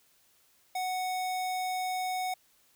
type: tone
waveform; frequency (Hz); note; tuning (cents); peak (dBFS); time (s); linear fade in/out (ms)
square; 740; F#5; 0; -31; 0.75-2.34; 5
effects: white hiss -66 dBFS RMS until 2.75 s